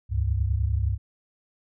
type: tone cluster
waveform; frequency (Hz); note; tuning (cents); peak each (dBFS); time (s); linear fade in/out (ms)
sine; 69.2 / 78.3 / 99.8; C#2 / D#2 / G2; -2 / +11 / +32; -24 / -33 / -25; 0.09-0.98; 50
effects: none